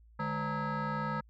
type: tone with frequency modulation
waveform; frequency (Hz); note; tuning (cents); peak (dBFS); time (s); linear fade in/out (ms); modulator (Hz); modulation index
sine; 569; C#5; +45; -29; 0.19-1.21; 10; 359; 2.7
effects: tanh soft clip ceiling -30 dBFS + added 56 Hz sine -56 dBFS peak until 1.29 s